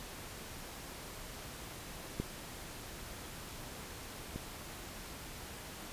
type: clicks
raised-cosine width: 3 ms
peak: -21 / -28 dBFS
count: 2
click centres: 2.2 / 4.36 s
effects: pink hiss -47 dBFS RMS until 5.92 s + resampled to 32000 Hz